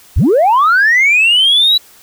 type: linear sweep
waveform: sine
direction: up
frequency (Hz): 35.52 to 3969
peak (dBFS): -5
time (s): 0.16-1.78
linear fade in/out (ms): 10
effects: tanh soft clip ceiling -4 dBFS + white hiss -43 dBFS RMS until 2.02 s